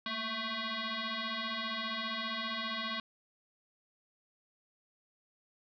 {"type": "tone with frequency modulation", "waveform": "sine", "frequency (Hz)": 1115, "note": "C#6", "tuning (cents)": 10, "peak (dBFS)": -34, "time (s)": [0.06, 3], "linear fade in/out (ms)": 2, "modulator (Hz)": 443, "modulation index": 6.8, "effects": []}